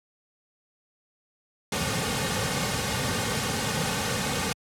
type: noise with comb filter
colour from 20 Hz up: pink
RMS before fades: -27 dBFS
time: 1.72-4.53 s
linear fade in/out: 5 ms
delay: 3 ms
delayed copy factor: -0.65
effects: high-pass 80 Hz 12 dB/octave + low-pass 10000 Hz 12 dB/octave